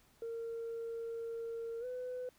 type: tone with pitch glide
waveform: sine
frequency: 460 to 501.6 Hz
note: A#4 to B4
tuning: -23 to +27 cents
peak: -37 dBFS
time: 0.22-2.29 s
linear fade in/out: 2 ms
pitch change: +150 cents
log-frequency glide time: 1.8-1.85 s
effects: tanh soft clip ceiling -36 dBFS + pink hiss -68 dBFS RMS until 2.38 s